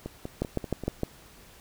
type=two click trains; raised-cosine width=2 ms; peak=-21 / -13 dBFS; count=5 / 5; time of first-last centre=0.06-0.837 / 0.42-1.033 s; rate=5.15 / 6.52 Hz; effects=pink hiss -53 dBFS RMS until 1.6 s